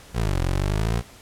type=exponential two-way sweep; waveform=20% pulse; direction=down then up; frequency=62.6 to 43.04 to 60.3 Hz; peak=-16 dBFS; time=0.13-1.03 s; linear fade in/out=50 ms; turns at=0.4 s; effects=pink hiss -47 dBFS RMS until 1.21 s + low-pass 12000 Hz 12 dB/octave